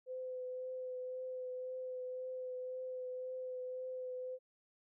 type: tone with vibrato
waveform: sine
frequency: 509 Hz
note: C5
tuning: 48 cents flat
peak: -40 dBFS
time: 0.06-4.39 s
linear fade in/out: 50 ms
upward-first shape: triangle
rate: 1.9 Hz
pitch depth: 16 cents each way
effects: none